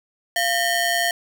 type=ring-modulated tone; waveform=sawtooth; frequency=1254 Hz; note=D#6; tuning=13 cents sharp; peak=-12 dBFS; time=0.36-1.11 s; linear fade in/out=2 ms; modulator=562 Hz; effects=none